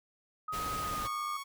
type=tone with pitch glide; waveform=sine; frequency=1259 to 1204.2 Hz; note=D#6 to D6; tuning=+20 to +43 cents; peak=-34 dBFS; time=0.48-1.37 s; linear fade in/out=5 ms; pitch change=-77 cents; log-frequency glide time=0.77-1.24 s
type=noise; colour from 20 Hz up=pink; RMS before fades=-40 dBFS; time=0.52-1.08 s; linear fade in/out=20 ms
type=tone; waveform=sawtooth; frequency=1109 Hz; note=C#6; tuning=in tune; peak=-35 dBFS; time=1.04-1.44 s; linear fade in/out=20 ms
effects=none